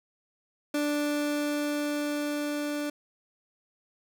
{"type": "tone with level ramp", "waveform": "30% pulse", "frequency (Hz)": 293.7, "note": "D4", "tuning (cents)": 0, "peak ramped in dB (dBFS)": [-23, -27], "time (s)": [0.74, 2.9], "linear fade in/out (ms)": 5, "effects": []}